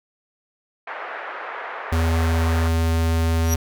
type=band-pass noise; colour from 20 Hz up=white; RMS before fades=-32 dBFS; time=0.87-2.68 s; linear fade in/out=5 ms; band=470 to 1800 Hz; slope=24 dB/octave
type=tone; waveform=square; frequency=82.1 Hz; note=E2; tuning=6 cents flat; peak=-18 dBFS; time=1.92-3.56 s; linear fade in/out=5 ms
type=tone with exponential growth; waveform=35% pulse; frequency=5790 Hz; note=F#8; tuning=38 cents flat; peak=-18 dBFS; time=3.4-3.54 s; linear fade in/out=2 ms; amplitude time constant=30 ms
effects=none